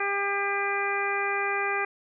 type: harmonic tone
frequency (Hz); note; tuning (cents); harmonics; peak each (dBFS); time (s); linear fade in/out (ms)
400; G4; +35; 1 / 2 / 3 / 4 / 5 / 6; -32 / -32 / -32 / -32 / -32 / -32; 0-1.85; 5
effects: none